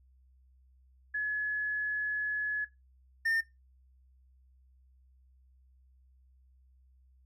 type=tone pair in turn; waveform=sine / triangle; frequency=1700 / 1811.5 Hz; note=G#6 / A6; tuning=+40 / +50 cents; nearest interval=minor second; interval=110 cents; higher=second; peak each=-29 / -25 dBFS; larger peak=second; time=1.14-2.65 / 3.25-3.41 s; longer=first; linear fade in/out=10 ms; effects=noise-tail reverb RT60 0.2 s tail -19 dB re dry + added 64 Hz sine -60 dBFS peak until 7.25 s